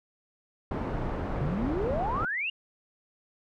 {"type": "low-pass noise", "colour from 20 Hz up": "pink", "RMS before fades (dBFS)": -32, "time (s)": [0.71, 2.25], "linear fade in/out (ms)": 2, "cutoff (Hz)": 1000, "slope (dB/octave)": 12}
{"type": "exponential sweep", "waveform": "sine", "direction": "up", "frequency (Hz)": [129.4, 2893], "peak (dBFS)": -28, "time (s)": [1.41, 2.5], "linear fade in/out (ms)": 5}
{"effects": []}